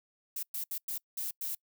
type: noise bursts at uneven times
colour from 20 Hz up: violet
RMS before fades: -36 dBFS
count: 6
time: 0.36-0.43 / 0.54-0.64 / 0.71-0.78 / 0.88-0.98 / 1.17-1.31 / 1.41-1.55 s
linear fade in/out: 5 ms
effects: noise-tail reverb RT60 0.1 s tail -26 dB re dry